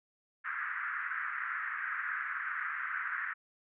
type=band-pass noise; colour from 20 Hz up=pink; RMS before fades=-37 dBFS; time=0.44-3.34 s; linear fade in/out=20 ms; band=1300 to 1900 Hz; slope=48 dB/octave; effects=none